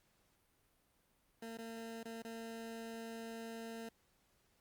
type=tone with dropouts; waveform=20% pulse; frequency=227.5 Hz; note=A#3; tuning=42 cents flat; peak=-40 dBFS; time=1.42-3.89 s; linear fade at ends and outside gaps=5 ms; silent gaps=1.574-1.585 / 2.032-2.053 / 2.222-2.247 s; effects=pink hiss -75 dBFS RMS until 4.6 s + Opus 48 kbps